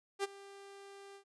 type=tone with ADSR envelope; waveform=sawtooth; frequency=396.6 Hz; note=G4; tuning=20 cents sharp; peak=-27 dBFS; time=0.19-1.24 s; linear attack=47 ms; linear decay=24 ms; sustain=-20 dB; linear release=87 ms; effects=resampled to 24000 Hz